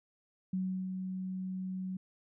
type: tone with ADSR envelope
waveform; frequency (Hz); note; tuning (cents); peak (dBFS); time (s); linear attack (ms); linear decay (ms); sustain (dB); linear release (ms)
sine; 186.7; F#3; +16; -30; 0.53-1.97; 5; 340; -5; 5
effects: none